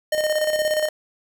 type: tone with tremolo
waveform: square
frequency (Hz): 613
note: D#5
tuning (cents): -26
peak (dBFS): -18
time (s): 0.12-0.89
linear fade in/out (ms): 5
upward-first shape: square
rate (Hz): 17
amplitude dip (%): 50
effects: none